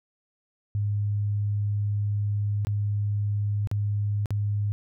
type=tone with dropouts; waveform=sine; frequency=103 Hz; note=G#2; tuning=14 cents flat; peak=-23 dBFS; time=0.75-4.72 s; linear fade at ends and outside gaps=0 ms; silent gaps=2.649-2.67 / 3.673-3.714 / 4.258-4.306 s; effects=none